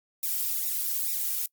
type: noise with flanger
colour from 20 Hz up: violet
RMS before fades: -29 dBFS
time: 0.23-1.46 s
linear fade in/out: 2 ms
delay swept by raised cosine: 0.63 to 2.33 ms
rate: 2.3 Hz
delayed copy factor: -0.9
effects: noise-tail reverb RT60 0.1 s tail -25 dB re dry + Opus 48 kbps